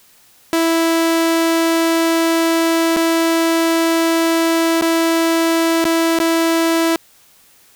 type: tone with dropouts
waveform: sawtooth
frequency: 329.6 Hz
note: E4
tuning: in tune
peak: -9 dBFS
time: 0.53-6.96 s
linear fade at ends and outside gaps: 0 ms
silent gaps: 2.963-2.968 / 4.812-4.822 / 5.842-5.853 / 6.188-6.201 s
effects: white hiss -50 dBFS RMS until 7.75 s